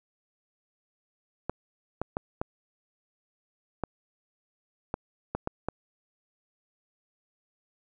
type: clicks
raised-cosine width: 1 ms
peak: -15 dBFS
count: 9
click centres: 1.496 / 2.016 / 2.169 / 2.415 / 3.837 / 4.941 / 5.35 / 5.474 / 5.686 s
effects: none